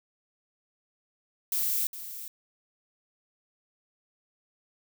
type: noise with echo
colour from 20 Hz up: violet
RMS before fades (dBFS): -28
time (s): 1.52-1.87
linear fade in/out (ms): 2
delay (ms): 410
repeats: 1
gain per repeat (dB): -12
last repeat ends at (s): 2.28
effects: none